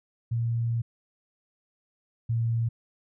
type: tone pair in turn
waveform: sine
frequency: 116.54 / 115.4 Hz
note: A#2 / A#2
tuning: 0 / -17 cents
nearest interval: unison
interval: 17 cents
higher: first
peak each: -24 / -23 dBFS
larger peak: second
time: 0.31-0.82 / 2.29-2.69 s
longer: first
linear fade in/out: 10 ms
effects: none